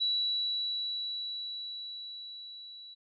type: tone with level ramp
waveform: sine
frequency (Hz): 3928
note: B7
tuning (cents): -10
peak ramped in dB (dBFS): -26 to -46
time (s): 0-2.95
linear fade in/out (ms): 20
effects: none